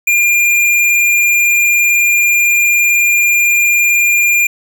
square tone, 2403 Hz, D7, 39 cents sharp, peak -9 dBFS, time 0.07-4.47 s, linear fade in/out 5 ms, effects none

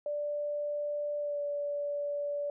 sine tone with pitch glide, 587 to 578.3 Hz, D5 to D5, -1 to -27 cents, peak -31 dBFS, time 0.06-2.5 s, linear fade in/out 2 ms, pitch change -26 cents, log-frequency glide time 1.19-1.4 s, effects none

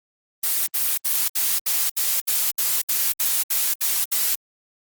blue noise bursts, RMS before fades -21 dBFS, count 13, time 0.43-4.354 s, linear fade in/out 10 ms, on 240 ms, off 67 ms, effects Opus 24 kbps

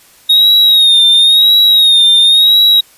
triangle tone with vibrato, 3739 Hz, A#7, 4 cents sharp, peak -3 dBFS, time 0.29-2.81 s, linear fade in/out 10 ms, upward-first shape sine, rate 0.96 Hz, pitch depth 66 cents each way, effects white hiss -44 dBFS RMS until 2.97 s + resampled to 32000 Hz

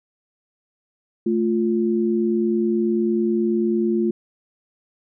sine tone pair together, 220 / 349.2 Hz, A3 / F4, 0 / 0 cents, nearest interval minor sixth, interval 800 cents, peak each -20 dBFS, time 1.26-4.11 s, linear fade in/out 5 ms, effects none

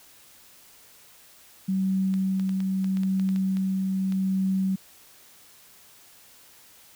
sine tone with tremolo, 190.6 Hz, G3, 48 cents flat, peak -21 dBFS, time 1.68-4.76 s, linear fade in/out 10 ms, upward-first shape triangle, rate 0.8 Hz, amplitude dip 25%
clicks, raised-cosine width 0.2 ms, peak -25 dBFS, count 12, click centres 2.14 / 2.397 / 2.493 / 2.604 / 2.844 / 2.971 / 3.034 / 3.197 / 3.29 / 3.361 / 3.57 / 4.123 s
effects white hiss -53 dBFS RMS until 6.95 s

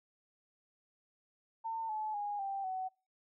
sine tone with pitch steps, 902 / 861.3 / 822.4 / 785.2 / 749.8 Hz, A5 / A5 / G#5 / G5 / F#5, +43 / -37 / -17 / +3 / +23 cents, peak -35 dBFS, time 1.64-2.89 s, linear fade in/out 20 ms, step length 250 ms, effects noise-tail reverb RT60 0.3 s tail -26 dB re dry

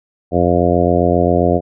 harmonic tone, 87.5 Hz, F2, 4 cents sharp, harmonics 1 / 2 / 3 / 4 / 5 / 6 / 7 / 8, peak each -19 / -19 / -19 / -19 / -19 / -19 / -19 / -19 dBFS, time 0.31-1.61 s, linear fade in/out 50 ms, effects none

